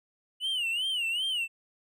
triangle tone with vibrato, 2914 Hz, F#7, 27 cents flat, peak -26 dBFS, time 0.4-1.48 s, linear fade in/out 50 ms, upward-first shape sine, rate 2.6 Hz, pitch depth 150 cents each way, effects none

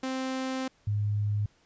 sawtooth / sine tone pair in turn, 261.6 / 103.82 Hz, C4 / G#2, 0 / 0 cents, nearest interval octave + major third, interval 1600 cents, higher first, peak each -26 / -25 dBFS, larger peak second, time 0.03-0.68 / 0.87-1.46 s, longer first, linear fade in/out 5 ms, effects pink hiss -65 dBFS RMS until 1.65 s + resampled to 16000 Hz

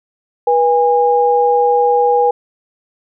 sine tone pair together, 485.8 / 817 Hz, B4 / G#5, -29 / -29 cents, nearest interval major sixth, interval 900 cents, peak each -12 dBFS, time 0.47-2.31 s, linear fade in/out 5 ms, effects none

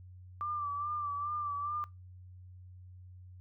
sine tone with vibrato, 1174.7 Hz, D6, in tune, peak -33 dBFS, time 0.41-1.84 s, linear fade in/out 0 ms, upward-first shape sine, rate 2.4 Hz, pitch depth 44 cents each way, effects noise-tail reverb RT60 0.2 s tail -21 dB re dry + added 91 Hz sine -49 dBFS peak until 3.4 s

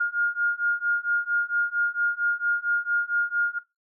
sine beating tone pair, 1416 / 1420.4 Hz, F6 / F6, +23 / +29 cents, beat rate 4.4 Hz, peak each -26 / -25 dBFS, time 0-3.59 s, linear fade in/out 10 ms, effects noise-tail reverb RT60 0.2 s tail -18 dB re dry

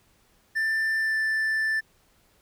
triangle tone with pitch glide, 1778 to 1764.7 Hz, A6 to A6, +18 to +5 cents, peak -21 dBFS, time 0.55-1.81 s, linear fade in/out 20 ms, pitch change -13 cents, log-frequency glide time 0.99-1.17 s, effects pink hiss -63 dBFS RMS until 2.41 s

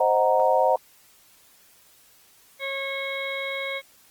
sine chord, C half-diminished seventh, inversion none, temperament equal, 523.3 / 622.3 / 740 / 932.3 Hz, C5 / Eb5 / Gb5 / Bb5, 0 / 0 / 0 / 0 cents, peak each -22 / -23 / -23 / -23 dBFS, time 0-0.76 s, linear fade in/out 5 ms
harmonic tone, 546 Hz, C#5, 26 cents flat, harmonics 1 / 2 / 3 / 4 / 6 / 7, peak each -32 / -39 / -41 / -30 / -39 / -39 dBFS, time 2.59-3.82 s, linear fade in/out 50 ms
effects white hiss -56 dBFS RMS until 4.1 s + Opus 24 kbps

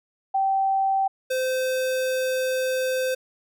sine / square tone pair in turn, 776 / 516.2 Hz, G5 / C5, -18 / -23 cents, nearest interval perfect fifth, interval 705 cents, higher first, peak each -19 / -23 dBFS, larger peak first, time 0.34-1.08 / 1.3-3.15 s, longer second, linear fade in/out 10 ms, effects none

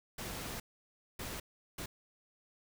pink noise bursts at uneven times, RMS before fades -42 dBFS, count 3, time 0.18-0.6 / 1.19-1.4 / 1.78-1.86 s, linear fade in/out 5 ms, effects none

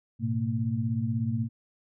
sine tone cluster, 107.6 / 124 / 227.9 Hz, A2 / B2 / A#3, -38 / +7 / -39 cents, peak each -30 dBFS, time 0.19-1.49 s, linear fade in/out 50 ms, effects none

